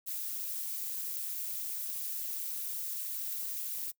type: noise with amplitude modulation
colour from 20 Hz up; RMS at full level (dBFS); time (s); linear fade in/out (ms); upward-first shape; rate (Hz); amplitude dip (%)
violet; -34; 0.06-3.92; 20; sine; 212; 75
effects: noise-tail reverb RT60 0.1 s tail -23 dB re dry